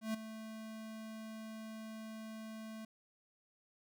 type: tone with ADSR envelope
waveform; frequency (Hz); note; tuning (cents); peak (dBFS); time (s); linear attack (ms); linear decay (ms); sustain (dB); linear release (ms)
square; 220; A3; 0; -34; 0.01-2.85; 130; 10; -12; 4
effects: none